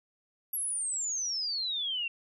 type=exponential sweep; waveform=sine; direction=down; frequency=11600 to 2698 Hz; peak=-30 dBFS; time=0.53-2.08 s; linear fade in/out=5 ms; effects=none